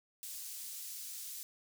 pink high-pass noise, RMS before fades -45 dBFS, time 0.23-1.43 s, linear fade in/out 0 ms, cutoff 6600 Hz, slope 12 dB/octave, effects none

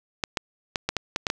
clicks, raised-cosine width 0.2 ms, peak -7 dBFS, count 8, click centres 0.238 / 0.372 / 0.758 / 0.89 / 0.967 / 1.161 / 1.268 / 1.301 s, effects none

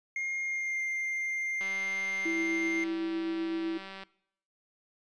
triangle tone with pitch glide, 2131 to 2104 Hz, C7 to C7, +31 to +9 cents, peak -29 dBFS, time 0.16-2.84 s, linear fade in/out 2 ms, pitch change -22 cents, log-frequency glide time 0.43-0.82 s
click train, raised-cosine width 0.3 ms, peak -28 dBFS, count 469, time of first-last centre 1.61-4.035 s, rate 193 Hz
sine tone with tremolo, 329.6 Hz, E4, in tune, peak -29 dBFS, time 2.25-3.78 s, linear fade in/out 10 ms, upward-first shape triangle, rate 7.9 Hz, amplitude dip 25%
effects noise-tail reverb RT60 0.7 s tail -21 dB re dry + resampled to 22050 Hz

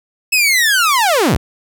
sawtooth linear sweep, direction down, 2621 to 30.08 Hz, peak -7 dBFS, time 0.32-1.37 s, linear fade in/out 10 ms, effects none

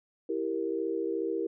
sine chord, E diminished, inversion none, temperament equal, 329.6 / 392 / 466.2 Hz, E4 / G4 / Bb4, 0 / 0 / 0 cents, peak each -33 dBFS, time 0.29-1.47 s, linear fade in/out 5 ms, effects none

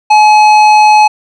sine tone with tanh clipping, 850 Hz, G#5, 40 cents sharp, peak -4 dBFS, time 0.1-1.08 s, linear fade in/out 10 ms, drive 13 dB, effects none

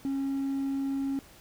triangle tone pair in turn, 273.3 / 273.3 Hz, C#4 / C#4, -24 / -24 cents, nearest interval unison, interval 0 cents, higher neither, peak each -25 dBFS, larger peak neither, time 0.05-0.35 / 0.35-1.19 s, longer second, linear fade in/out 0 ms, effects tanh soft clip ceiling -22 dBFS + pink hiss -54 dBFS RMS until 1.4 s

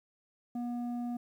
square tone with low-pass filter, 241.2 Hz, B3, 41 cents flat, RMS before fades -36 dBFS, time 0.55-1.17 s, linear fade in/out 5 ms, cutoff 530 Hz, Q 7.6, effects 11-bit

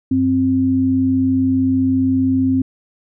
sine tone pair together, 96.36 / 262.8 Hz, G2 / C4, -29 / +8 cents, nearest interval octave + perfect fourth, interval 1737 cents, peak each -22 / -13 dBFS, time 0.11-2.62 s, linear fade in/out 5 ms, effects none

